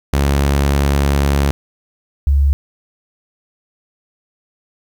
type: tone pair in turn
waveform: sawtooth / sine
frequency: 70.2 / 70.2 Hz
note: C#2 / C#2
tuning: +22 / +22 cents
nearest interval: unison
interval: 0 cents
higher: neither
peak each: -8 / -9 dBFS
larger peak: first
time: 0.13-1.51 / 2.27-2.53 s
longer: first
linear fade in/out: 0 ms
effects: 8-bit